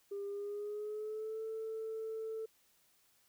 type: tone with pitch glide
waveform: sine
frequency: 401.4 to 442.8 Hz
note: G4 to A4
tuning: +41 to +11 cents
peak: -37 dBFS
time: 0.11-2.46 s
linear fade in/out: 10 ms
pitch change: +170 cents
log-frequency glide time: 0.26-1.42 s
effects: tanh soft clip ceiling -35 dBFS + white hiss -71 dBFS RMS until 3.28 s